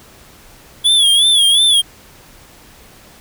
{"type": "tone with vibrato", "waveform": "square", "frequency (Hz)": 3378, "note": "G#7", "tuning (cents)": 29, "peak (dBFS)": -9, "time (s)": [0.84, 1.82], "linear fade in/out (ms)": 20, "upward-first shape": "sine", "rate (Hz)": 2.8, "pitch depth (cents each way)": 96, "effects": ["pink hiss -43 dBFS RMS until 3.2 s"]}